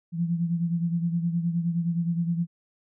sine beating tone pair, 168.6 / 178.2 Hz, E3 / F3, +39 / +35 cents, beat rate 9.6 Hz, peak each -24 / -31 dBFS, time 0.12-2.47 s, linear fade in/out 50 ms, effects none

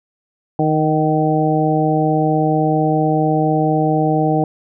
harmonic tone with a mistuned harmonic, 155.7 Hz, D#3, 2 cents sharp, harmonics 1 / 2 / 3 / 4 / 5, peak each -18 / -18 / -21 / -22 / -19 dBFS, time 0.59-4.44 s, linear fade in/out 2 ms, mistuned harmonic 5, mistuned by -23 cents, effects none

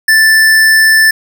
square tone, 1762 Hz, A6, 2 cents sharp, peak -5 dBFS, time 0.08-1.11 s, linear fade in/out 5 ms, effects none

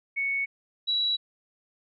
sine tone pair in turn, 2217 / 3910 Hz, C#7 / B7, 0 / -18 cents, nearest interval minor seventh, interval 982 cents, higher second, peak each -25 / -23 dBFS, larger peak second, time 0.16-0.46 / 0.87-1.17 s, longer neither, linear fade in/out 20 ms, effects none

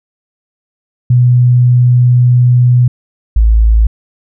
sine tone pair in turn, 123.47 / 55 Hz, B2 / A1, 0 / 0 cents, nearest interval octave + major second, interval 1400 cents, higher first, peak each -4 dBFS, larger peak neither, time 1.1-2.88 / 3.36-3.87 s, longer first, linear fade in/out 5 ms, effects none

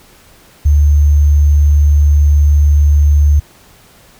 sine tone with sample-and-hold, 73.42 Hz, D2, in tune, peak -5 dBFS, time 0.65-3.4 s, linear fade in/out 10 ms, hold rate 6300 Hz, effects pink hiss -44 dBFS RMS until 4.19 s

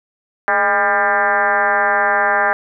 sine tone with frequency modulation, 1200 Hz, D6, 37 cents sharp, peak -12 dBFS, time 0.48-2.53 s, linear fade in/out 0 ms, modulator 195 Hz, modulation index 3.2, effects none

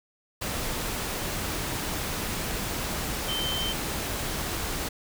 sine tone in noise, 3100 Hz, G7, 20 cents flat, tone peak -29 dBFS, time 3.28-3.73 s, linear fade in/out 10 ms, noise pink, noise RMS -31 dBFS, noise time 0.41-4.89 s, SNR -1 dB, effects none

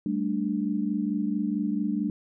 sine chord, G suspended second, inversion none, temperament just, 196 / 220.5 / 294 Hz, G3 / A3 / D4, 0 / +4 / +2 cents, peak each -29 dBFS, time 0.06-2.1 s, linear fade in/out 2 ms, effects none

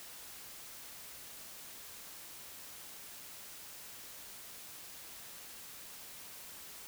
silence, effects white hiss -50 dBFS RMS until 6.87 s

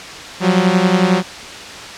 sawtooth beating tone pair, 178.8 / 189.8 Hz, F3 / F#3, +41 / +44 cents, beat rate 11 Hz, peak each -10 dBFS, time 0.4-1.23 s, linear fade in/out 50 ms, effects white hiss -30 dBFS RMS until 1.97 s + low-pass 5000 Hz 12 dB/octave

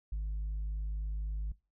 sine tone with tanh clipping, 51.91 Hz, G#1, in tune, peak -33 dBFS, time 0.12-1.52 s, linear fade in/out 5 ms, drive 1 dB, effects noise-tail reverb RT60 0.3 s tail -22 dB re dry

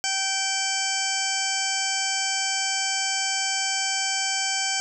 harmonic tone, 775 Hz, G5, 20 cents flat, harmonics 1 / 2 / 3 / 4 / 6 / 7 / 8 / 9 / 10, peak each -32 / -32 / -32 / -32 / -32 / -32 / -32 / -32 / -32 dBFS, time 0.04-4.8 s, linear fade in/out 0 ms, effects none

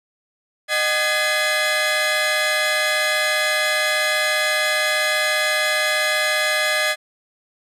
30% pulse tone cluster, 613 / 756 / 1687 / 2050 / 2518 Hz, D#5 / F#5 / G#6 / C7 / D#7, -26 / +37 / +27 / -36 / +20 cents, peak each -21 / -28 / -19 / -20 / -27 dBFS, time 0.68-6.96 s, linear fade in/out 50 ms, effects low-pass 12000 Hz 12 dB/octave

